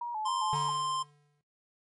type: tone with vibrato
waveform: sine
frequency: 906 Hz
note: A#5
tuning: 50 cents flat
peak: -32 dBFS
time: 0.01-0.7 s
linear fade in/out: 5 ms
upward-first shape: square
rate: 3.7 Hz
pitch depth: 87 cents each way
type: tone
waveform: square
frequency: 1046.5 Hz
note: C6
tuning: in tune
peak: -31 dBFS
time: 0.25-1.03 s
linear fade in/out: 10 ms
type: tone with exponential decay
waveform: square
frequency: 146.4 Hz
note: D3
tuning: 5 cents flat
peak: -33 dBFS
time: 0.53-1.41 s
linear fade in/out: 0 ms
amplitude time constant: 190 ms
effects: noise-tail reverb RT60 0.2 s tail -17 dB re dry + MP3 48 kbps